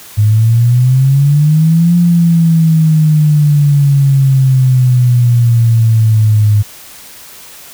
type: exponential two-way sweep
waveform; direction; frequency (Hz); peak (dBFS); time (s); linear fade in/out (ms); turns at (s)
sine; up then down; 103.83 to 174.61 to 103.83; -5; 0.17-6.63; 20; 1.96
effects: white hiss -34 dBFS RMS until 7.73 s